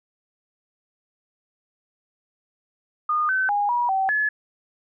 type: tone with pitch steps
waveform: sine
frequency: 1223 / 1528 / 819 / 964 / 769 / 1710 Hz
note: D#6 / G6 / G#5 / B5 / G5 / A6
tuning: -30 / -45 / -24 / -42 / -33 / -50 cents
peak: -19 dBFS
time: 3.09-4.29 s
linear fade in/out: 5 ms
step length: 200 ms
effects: none